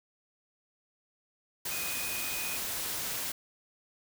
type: tone in noise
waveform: sine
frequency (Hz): 2489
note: D#7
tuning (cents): 0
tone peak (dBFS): -39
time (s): 1.71-2.57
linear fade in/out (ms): 5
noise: white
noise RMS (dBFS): -35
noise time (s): 1.65-3.32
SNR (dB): -7
effects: none